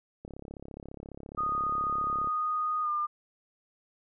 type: click train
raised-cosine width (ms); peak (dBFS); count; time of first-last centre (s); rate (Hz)
2; -29; 71; 0.25-2.273; 34.6
type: tone with pitch glide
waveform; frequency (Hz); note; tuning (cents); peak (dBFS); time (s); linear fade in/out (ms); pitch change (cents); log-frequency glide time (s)
sine; 1238 to 1200.7; D#6 to D6; -9 to +38; -27; 1.37-3.07; 20; -53; 2.82-2.9
effects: none